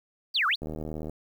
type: exponential two-way sweep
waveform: sine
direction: down then up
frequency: 4919 to 1108.7 to 4746 Hz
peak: -22 dBFS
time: 0.34-0.56 s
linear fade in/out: 20 ms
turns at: 0.47 s
type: click train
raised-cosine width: 2 ms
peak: -23 dBFS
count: 38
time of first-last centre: 0.62-1.096 s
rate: 77.7 Hz
effects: 9-bit